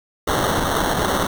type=noise with sample-and-hold; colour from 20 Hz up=white; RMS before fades=-20 dBFS; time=0.27-1.27 s; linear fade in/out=5 ms; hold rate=2450 Hz; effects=none